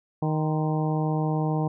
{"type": "harmonic tone with a mistuned harmonic", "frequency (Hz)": 155.56, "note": "D#3", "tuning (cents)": 0, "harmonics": [1, 2, 3, 4, 5, 6, 7], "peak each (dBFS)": [-24, -30, -33, -36, -33, -37, -41], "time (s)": [0.22, 1.68], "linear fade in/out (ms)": 5, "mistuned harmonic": 7, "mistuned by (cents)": -79, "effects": []}